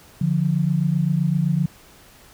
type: tone pair together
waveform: sine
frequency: 146.83 / 174.61 Hz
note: D3 / F3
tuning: 0 / 0 cents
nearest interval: minor third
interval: 300 cents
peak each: -20 dBFS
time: 0.21-1.66 s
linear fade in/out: 5 ms
effects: pink hiss -49 dBFS RMS until 2.33 s